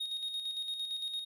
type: tone with tremolo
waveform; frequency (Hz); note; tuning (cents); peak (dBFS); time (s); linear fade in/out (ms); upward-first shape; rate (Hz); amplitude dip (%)
triangle; 3729; A#7; 0; -32; 0-1.25; 10; square; 8.8; 45
effects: none